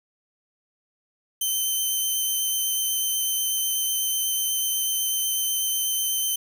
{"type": "tone with vibrato", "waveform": "5% pulse", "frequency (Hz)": 3085, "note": "G7", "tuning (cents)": -28, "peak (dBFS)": -15, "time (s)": [1.41, 6.36], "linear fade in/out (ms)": 5, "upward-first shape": "triangle", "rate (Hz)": 8.1, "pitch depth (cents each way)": 11, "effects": ["8-bit"]}